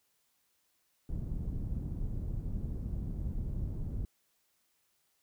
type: low-pass noise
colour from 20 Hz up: pink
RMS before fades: -36 dBFS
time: 1.09-4.05 s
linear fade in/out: 2 ms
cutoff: 160 Hz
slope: 12 dB/octave
effects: white hiss -75 dBFS RMS until 5.22 s